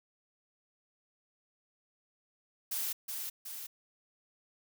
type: noise with echo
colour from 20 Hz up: blue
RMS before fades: -35 dBFS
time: 2.71-2.93 s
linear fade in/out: 10 ms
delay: 370 ms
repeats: 2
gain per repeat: -4 dB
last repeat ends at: 3.67 s
effects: none